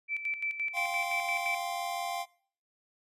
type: tone with tremolo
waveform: sine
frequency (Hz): 2324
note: D7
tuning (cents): -19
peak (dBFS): -29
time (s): 0.08-1.59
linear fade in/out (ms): 50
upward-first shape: square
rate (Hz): 5.8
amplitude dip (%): 65
type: chord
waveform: square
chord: F suspended second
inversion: none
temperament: equal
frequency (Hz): 698.5 / 784 / 1046.5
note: F5 / G5 / C6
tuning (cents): 0 / 0 / 0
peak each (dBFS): -36 / -38 / -41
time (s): 0.73-2.26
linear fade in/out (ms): 50
effects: noise-tail reverb RT60 0.5 s tail -22 dB re dry + resampled to 32000 Hz